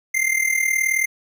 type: tone with amplitude modulation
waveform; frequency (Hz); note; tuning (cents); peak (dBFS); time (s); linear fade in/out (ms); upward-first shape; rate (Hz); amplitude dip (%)
square; 2093; C7; 0; -15; 0.14-1.06; 10; sine; 38.9; 75
effects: none